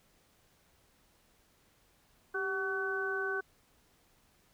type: harmonic tone with a mistuned harmonic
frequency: 377.6 Hz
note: F#4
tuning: 35 cents sharp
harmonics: 1 / 2 / 3 / 4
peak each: -36 / -44 / -42 / -34 dBFS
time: 2.34-3.41 s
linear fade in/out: 10 ms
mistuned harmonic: 1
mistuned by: +59 cents
effects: pink hiss -68 dBFS RMS until 4.53 s